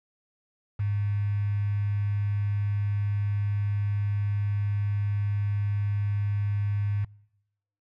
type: tone with quantisation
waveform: sine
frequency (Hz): 102.2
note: G#2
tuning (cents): -27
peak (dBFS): -24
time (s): 0.79-7.05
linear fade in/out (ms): 10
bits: 7
effects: noise-tail reverb RT60 0.9 s tail -26 dB re dry + low-pass 2000 Hz 12 dB/octave